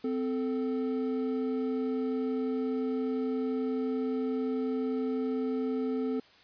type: tone pair together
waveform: triangle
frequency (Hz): 257.7 / 440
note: C4 / A4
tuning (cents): -26 / 0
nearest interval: major sixth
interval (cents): 926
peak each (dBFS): -28 / -31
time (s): 0.04-6.2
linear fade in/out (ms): 5
effects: white hiss -58 dBFS RMS until 6.43 s + resampled to 11025 Hz